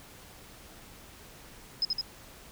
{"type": "tone with echo", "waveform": "sine", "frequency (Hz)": 5100, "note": "D#8", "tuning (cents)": 42, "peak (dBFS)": -24, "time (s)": [1.82, 1.85], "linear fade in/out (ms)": 2, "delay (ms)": 81, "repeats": 2, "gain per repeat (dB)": -2, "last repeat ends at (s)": 2.012, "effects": ["pink hiss -51 dBFS RMS until 2.51 s"]}